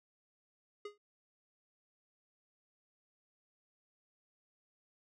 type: tone with exponential decay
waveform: square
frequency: 413.4 Hz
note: G#4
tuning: 8 cents flat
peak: -40 dBFS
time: 0.85-0.98 s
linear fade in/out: 5 ms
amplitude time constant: 28 ms
effects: low-pass 5000 Hz 12 dB/octave